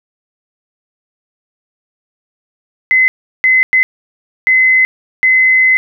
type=tone bursts at uneven times; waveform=sine; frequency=2042 Hz; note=C7; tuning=43 cents flat; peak=-6 dBFS; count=5; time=2.91-3.08 / 3.44-3.63 / 3.73-3.83 / 4.47-4.85 / 5.23-5.77 s; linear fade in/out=0 ms; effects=none